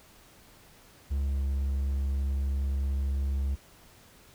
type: tone with pitch glide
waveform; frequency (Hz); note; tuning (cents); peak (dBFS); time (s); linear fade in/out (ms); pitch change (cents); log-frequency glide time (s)
triangle; 69.3 to 68.46; C#2 to C#2; 0 to -21; -24; 1.1-3.56; 20; -21; 1.26-1.33
effects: pink hiss -56 dBFS RMS until 4.34 s